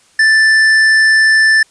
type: tone with tanh clipping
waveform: triangle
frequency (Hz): 1763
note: A6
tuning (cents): +3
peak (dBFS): -8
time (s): 0.19-1.63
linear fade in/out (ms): 5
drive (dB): 14
effects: white hiss -50 dBFS RMS until 1.7 s + resampled to 22050 Hz